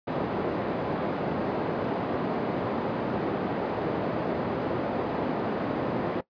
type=band-pass noise; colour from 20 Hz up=white; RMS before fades=-29 dBFS; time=0.07-6.21 s; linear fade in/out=10 ms; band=150 to 560 Hz; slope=12 dB/octave; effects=noise-tail reverb RT60 0.1 s tail -18 dB re dry + resampled to 11025 Hz